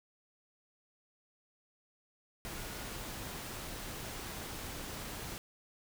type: tone in noise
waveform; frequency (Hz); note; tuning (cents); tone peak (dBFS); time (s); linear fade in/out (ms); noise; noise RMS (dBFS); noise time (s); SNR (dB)
sine; 1443; F#6; -44; -54; 2.57-2.86; 0; pink; -43; 2.45-5.38; -14
effects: none